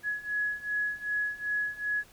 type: beating tone pair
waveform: sine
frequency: 1683 / 1685.6 Hz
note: G#6 / G#6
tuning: +23 / +25 cents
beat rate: 2.6 Hz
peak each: -33 / -31 dBFS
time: 0.03-2.04 s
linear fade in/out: 50 ms
effects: pink hiss -57 dBFS RMS until 2.12 s